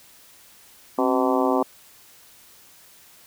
harmonic tone with a mistuned harmonic, 127.4 Hz, C3, 46 cents flat, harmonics 2 / 3 / 4 / 5 / 6 / 7 / 8 / 9, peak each -23 / -25 / -26 / -27 / -28 / -28 / -29 / -30 dBFS, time 0.98-1.63 s, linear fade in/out 5 ms, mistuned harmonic 2, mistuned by +88 cents, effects white hiss -51 dBFS RMS until 3.26 s

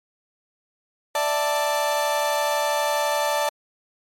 35% pulse chord, D suspended second, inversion none, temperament equal with one note detuned, 587.3 / 659.3 / 884.6 Hz, D5 / E5 / A5, 0 / 0 / +9 cents, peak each -22 / -28 / -22 dBFS, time 1.15-3.49 s, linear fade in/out 2 ms, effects MP3 64 kbps

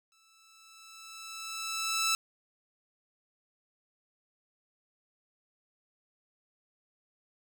10% pulse tone with exponential growth, 1318.5 Hz, E6, in tune, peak -17 dBFS, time 0.12-2.15 s, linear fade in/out 1 ms, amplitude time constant 440 ms, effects none

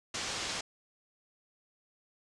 white low-pass noise, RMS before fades -37 dBFS, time 0.14-0.61 s, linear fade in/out 5 ms, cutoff 6600 Hz, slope 24 dB/octave, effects resampled to 24000 Hz

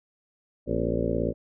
harmonic tone with a mistuned harmonic, 57.3 Hz, A#1, 29 cents flat, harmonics 1 / 2 / 3 / 4 / 5 / 6 / 7 / 8 / 9 / 10, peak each -33 / -33 / -33 / -33 / -33 / -33 / -33 / -33 / -33 / -33 dBFS, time 0.66-1.34 s, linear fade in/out 50 ms, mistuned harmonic 5, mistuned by -120 cents, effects none

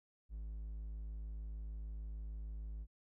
triangle tone, 53.3 Hz, G#1, 46 cents sharp, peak -40 dBFS, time 0.29-2.87 s, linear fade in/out 50 ms, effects none

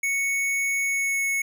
square tone with pitch glide, 2217 to 2202 Hz, C#7 to C#7, 0 to -12 cents, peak -23 dBFS, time 0.03-1.42 s, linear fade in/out 5 ms, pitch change -12 cents, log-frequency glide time 0.83-1.24 s, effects none

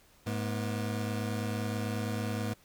25% pulse tone pair together, 106.2 / 241.6 Hz, G#2 / B3, +39 / -38 cents, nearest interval octave + major second, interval 1423 cents, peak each -29 / -33 dBFS, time 0.26-2.54 s, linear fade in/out 10 ms, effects pink hiss -62 dBFS RMS until 2.64 s

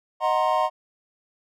triangle chord, C half-diminished seventh, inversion first, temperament equal with one note detuned, 622.3 / 740 / 932.3 / 1056.8 Hz, Eb5 / Gb5 / Bb5 / C6, 0 / 0 / 0 / +17 cents, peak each -23 dBFS, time 0.2-0.7 s, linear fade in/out 50 ms, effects none

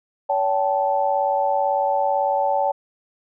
sine tone cluster, 566 / 774 / 872 Hz, C#5 / G5 / A5, +36 / -22 / -16 cents, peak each -22 dBFS, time 0.29-2.72 s, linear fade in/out 10 ms, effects none

